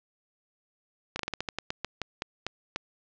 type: slowing click train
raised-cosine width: 0.2 ms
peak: -13 dBFS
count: 14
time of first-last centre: 1.16-2.76 s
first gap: 33 ms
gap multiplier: 1.2
effects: low-pass 5000 Hz 12 dB/octave